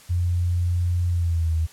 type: tone with pitch glide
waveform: sine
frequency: 87.9 to 80.6 Hz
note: F2 to E2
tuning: +12 to -38 cents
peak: -19 dBFS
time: 0.09-1.67 s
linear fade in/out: 20 ms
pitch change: -150 cents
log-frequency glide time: 1.09-1.54 s
effects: white hiss -49 dBFS RMS until 1.72 s + low-pass 11000 Hz 12 dB/octave